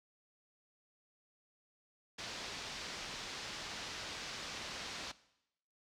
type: low-pass noise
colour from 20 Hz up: white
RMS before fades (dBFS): -45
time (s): 2.18-5.12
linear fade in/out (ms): 10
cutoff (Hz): 5500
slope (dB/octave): 24
effects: noise-tail reverb RT60 0.8 s tail -18 dB re dry